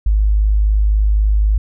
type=tone; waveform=sine; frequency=51.91 Hz; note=G#1; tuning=in tune; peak=-10 dBFS; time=0.06-1.58 s; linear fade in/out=5 ms; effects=none